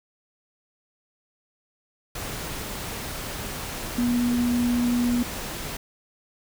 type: tone in noise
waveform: sine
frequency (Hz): 241.8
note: B3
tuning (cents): -36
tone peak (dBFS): -20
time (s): 3.98-5.23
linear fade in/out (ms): 5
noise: pink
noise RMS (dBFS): -33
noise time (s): 2.15-5.77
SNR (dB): +10
effects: none